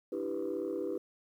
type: chord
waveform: sine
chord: E minor seventh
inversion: third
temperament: equal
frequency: 293.7 / 329.6 / 392 / 493.9 Hz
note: D4 / E4 / G4 / B4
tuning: 0 / 0 / 0 / 0 cents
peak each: -40 / -37 / -36 / -37 dBFS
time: 0.12-0.98 s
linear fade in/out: 5 ms
effects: tanh soft clip ceiling -27 dBFS + 11-bit